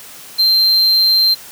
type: tone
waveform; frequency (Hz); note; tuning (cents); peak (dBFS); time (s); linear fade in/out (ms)
triangle; 4146; C8; -17; -8; 0.38-1.35; 20
effects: white hiss -36 dBFS RMS until 1.51 s + high-pass 60 Hz 12 dB/octave